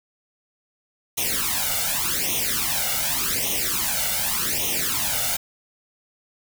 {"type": "noise with flanger", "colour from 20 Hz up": "white", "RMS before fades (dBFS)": -24, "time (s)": [1.17, 5.37], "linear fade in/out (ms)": 10, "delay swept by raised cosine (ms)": [0.32, 1.42], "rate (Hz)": 0.86, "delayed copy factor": 0.9, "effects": []}